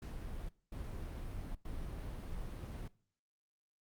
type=noise bursts at uneven times; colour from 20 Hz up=brown; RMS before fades=-43 dBFS; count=3; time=0.02-0.49 / 0.72-1.55 / 1.65-2.88 s; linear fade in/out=5 ms; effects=noise-tail reverb RT60 0.5 s tail -21 dB re dry + Opus 48 kbps